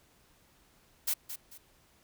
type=noise with echo; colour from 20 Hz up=blue; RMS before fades=-30 dBFS; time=1.07-1.14 s; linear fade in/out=10 ms; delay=220 ms; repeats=2; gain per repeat=-10 dB; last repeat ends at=1.58 s; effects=pink hiss -65 dBFS RMS until 2.03 s